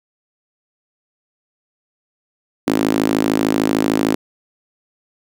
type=tone with high-pass filter; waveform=sawtooth; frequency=53.3 Hz; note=G#1; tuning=46 cents sharp; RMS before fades=-17 dBFS; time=2.67-4.15 s; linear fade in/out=5 ms; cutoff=280 Hz; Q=3.4; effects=none